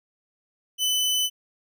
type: tone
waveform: sawtooth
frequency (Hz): 3009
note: F#7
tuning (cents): +28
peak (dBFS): -18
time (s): 0.78-1.3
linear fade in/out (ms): 50
effects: none